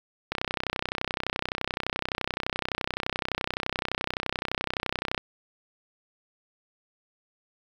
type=click train; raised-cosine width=0.3 ms; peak=-11 dBFS; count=155; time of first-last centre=0.32-5.178 s; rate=31.7 Hz; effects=7-bit